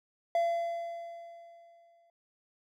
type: tone with exponential decay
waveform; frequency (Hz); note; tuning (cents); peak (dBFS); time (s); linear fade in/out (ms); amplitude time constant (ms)
triangle; 680; F5; -46; -22; 0.35-2.1; 2; 380
effects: none